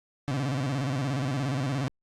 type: tone with vibrato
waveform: 30% pulse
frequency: 134.8 Hz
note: C#3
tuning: 48 cents flat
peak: -24 dBFS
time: 0.28-1.88 s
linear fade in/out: 0 ms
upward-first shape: square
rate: 17 Hz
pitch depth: 110 cents each way
effects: low-pass 7000 Hz 12 dB/octave + Opus 48 kbps